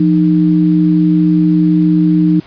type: tone pair together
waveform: sine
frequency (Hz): 172.9 / 308.4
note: F3 / D#4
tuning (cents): -17 / -15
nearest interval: minor seventh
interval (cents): 1002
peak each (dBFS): -10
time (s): 0-2.4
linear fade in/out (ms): 5
effects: pink hiss -40 dBFS RMS until 2.46 s + resampled to 11025 Hz